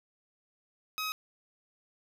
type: tone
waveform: 15% pulse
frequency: 1267 Hz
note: D#6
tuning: 31 cents sharp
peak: -26 dBFS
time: 0.98-1.12 s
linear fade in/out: 0 ms
effects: none